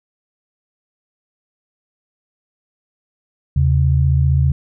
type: tone pair together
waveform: sine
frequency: 79.5 / 134.79 Hz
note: D#2 / C#3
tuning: +38 / -48 cents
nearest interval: major sixth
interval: 914 cents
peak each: -14 dBFS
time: 3.56-4.52 s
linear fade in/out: 5 ms
effects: none